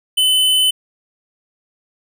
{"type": "tone", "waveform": "square", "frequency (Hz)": 3026, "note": "F#7", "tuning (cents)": 38, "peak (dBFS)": -12, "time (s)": [0.17, 0.71], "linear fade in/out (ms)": 10, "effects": []}